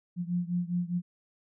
sine beating tone pair, 174.3 / 179.2 Hz, F3 / F3, -3 / +45 cents, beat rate 4.9 Hz, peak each -30 / -32 dBFS, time 0.16-1.02 s, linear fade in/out 50 ms, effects none

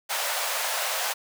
pink high-pass noise, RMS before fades -28 dBFS, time 0.09-1.14 s, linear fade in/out 20 ms, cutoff 560 Hz, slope 48 dB/octave, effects none

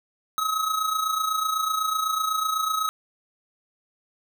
square tone with amplitude modulation, 1277 Hz, D#6, 45 cents sharp, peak -21 dBFS, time 0.38-2.89 s, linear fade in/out 0 ms, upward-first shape sine, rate 28 Hz, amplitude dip 60%, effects none

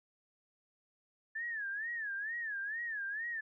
sine tone with vibrato, 1735 Hz, A6, 25 cents flat, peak -36 dBFS, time 1.35-3.41 s, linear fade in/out 10 ms, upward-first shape sine, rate 2.2 Hz, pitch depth 160 cents each way, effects none

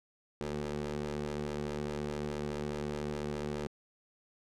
20% pulse ring-modulated tone, 74.1 Hz, D2, 16 cents sharp, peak -27 dBFS, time 0.41-3.67 s, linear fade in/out 0 ms, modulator 294 Hz, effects low-pass 8000 Hz 12 dB/octave

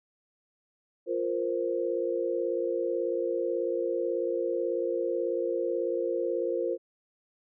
sine chord, F suspended fourth, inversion none, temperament just, 349.2 / 465.6 / 523.8 Hz, F4 / Bb4 / C5, 0 / -2 / +2 cents, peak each -31 dBFS, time 1.06-6.78 s, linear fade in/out 50 ms, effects none

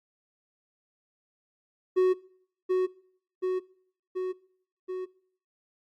triangle tone with echo, 370 Hz, F#4, in tune, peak -17 dBFS, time 1.96-2.14 s, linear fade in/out 20 ms, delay 730 ms, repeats 4, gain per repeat -3 dB, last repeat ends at 5.06 s, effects noise-tail reverb RT60 0.6 s tail -22 dB re dry + Opus 48 kbps

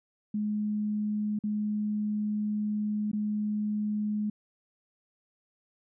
sine tone with dropouts, 210.4 Hz, G#3, 23 cents sharp, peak -27 dBFS, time 0.34-4.3 s, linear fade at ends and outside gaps 5 ms, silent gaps 1.39-1.437 / 3.116-3.131 s, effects none

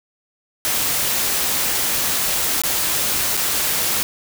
white noise with dropouts, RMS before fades -20 dBFS, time 0.65-4.03 s, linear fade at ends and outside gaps 0 ms, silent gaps 2.618-2.636 / 3.369-3.374 s, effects none

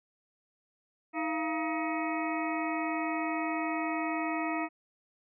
harmonic tone with a mistuned harmonic, 316.8 Hz, D#4, 31 cents sharp, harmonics 1 / 2 / 3 / 4 / 6 / 7 / 8, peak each -33 / -36 / -38 / -39 / -41 / -41 / -42 dBFS, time 1.13-4.69 s, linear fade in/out 50 ms, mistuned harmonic 2, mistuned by +140 cents, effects none

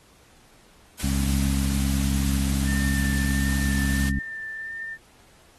white noise, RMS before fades -33 dBFS, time 0.99-4.1 s, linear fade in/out 10 ms
harmonic tone, 68.1 Hz, C#2, 30 cents flat, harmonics 1 / 2 / 3 / 4, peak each -24 / -29 / -27 / -32 dBFS, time 1.03-4.19 s, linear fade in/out 5 ms
sine tone with vibrato, 1789 Hz, A6, 28 cents sharp, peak -31 dBFS, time 2.65-4.98 s, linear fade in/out 50 ms, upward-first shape sine, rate 1.5 Hz, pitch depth 15 cents each way
effects pink hiss -56 dBFS RMS until 5.58 s + AAC 32 kbps

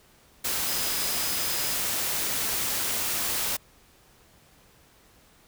sine tone in noise, 5040 Hz, D#8, 21 cents sharp, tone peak -36 dBFS, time 0.67-1.75 s, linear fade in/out 10 ms, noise white, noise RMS -28 dBFS, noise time 0.44-3.57 s, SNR -11 dB, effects pink hiss -58 dBFS RMS until 5.47 s

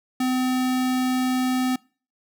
square tone, 255.4 Hz, C4, 42 cents flat, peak -21 dBFS, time 0.2-1.76 s, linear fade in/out 5 ms, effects noise-tail reverb RT60 0.4 s tail -25 dB re dry

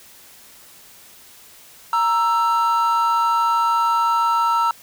triangle tone pair together, 932.3 / 1326.5 Hz, A#5 / E6, 0 / +10 cents, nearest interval tritone, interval 610 cents, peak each -16 dBFS, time 1.93-4.71 s, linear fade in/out 2 ms, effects tanh soft clip ceiling -6 dBFS + white hiss -46 dBFS RMS until 4.82 s

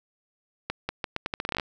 accelerating click train, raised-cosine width 0.3 ms, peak -12 dBFS, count 14, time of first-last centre 0.7-1.598 s, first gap 190 ms, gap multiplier 0.8, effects none

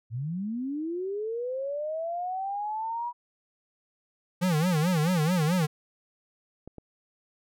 sine linear sweep, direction up, 105.5 to 974 Hz, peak -29 dBFS, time 0.1-3.13 s, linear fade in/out 50 ms
square tone with vibrato, 167.2 Hz, E3, 25 cents sharp, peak -23 dBFS, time 4.41-5.67 s, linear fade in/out 20 ms, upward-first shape sine, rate 4.6 Hz, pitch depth 190 cents each way
clicks, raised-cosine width 2 ms, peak -29 dBFS, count 2, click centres 6.676 / 6.783 s
effects none

